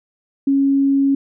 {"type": "tone", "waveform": "sine", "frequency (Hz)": 275.5, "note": "C#4", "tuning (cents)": -11, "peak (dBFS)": -12, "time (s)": [0.47, 1.15], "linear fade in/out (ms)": 5, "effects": []}